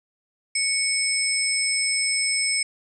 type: tone cluster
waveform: sine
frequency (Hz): 2220 / 5220 / 8270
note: C#7 / E8 / C9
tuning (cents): +2 / -18 / -21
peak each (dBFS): -25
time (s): 0.55-2.63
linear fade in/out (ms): 5
effects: none